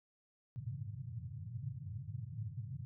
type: band-pass noise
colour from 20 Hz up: pink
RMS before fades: -44 dBFS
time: 0.56-2.85 s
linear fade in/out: 0 ms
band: 100 to 140 Hz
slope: 48 dB/octave
effects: none